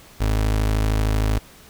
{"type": "tone", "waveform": "30% pulse", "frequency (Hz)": 53, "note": "G#1", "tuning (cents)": 36, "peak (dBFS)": -15, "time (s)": [0.2, 1.39], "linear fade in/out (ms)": 10, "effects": ["pink hiss -47 dBFS RMS until 1.69 s"]}